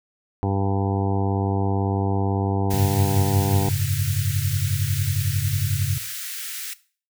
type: harmonic tone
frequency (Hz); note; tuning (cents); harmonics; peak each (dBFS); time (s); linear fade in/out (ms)
98; G2; 0; 1 / 2 / 3 / 4 / 5 / 7 / 8 / 9 / 10; -22 / -29 / -28 / -30 / -34 / -35 / -32 / -34 / -41; 0.43-3.69; 0
type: high-pass noise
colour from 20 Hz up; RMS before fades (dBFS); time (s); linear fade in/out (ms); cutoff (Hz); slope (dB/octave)
white; -32; 2.7-6.74; 10; 1400; 48
type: chord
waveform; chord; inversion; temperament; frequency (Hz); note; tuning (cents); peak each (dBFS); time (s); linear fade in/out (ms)
sine; F# suspended second; none; equal with one note detuned; 92.5 / 103.53 / 138.59; F#2 / G#2 / C#3; 0 / -5 / 0; -25; 2.74-5.98; 0
effects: noise-tail reverb RT60 0.4 s tail -17 dB re dry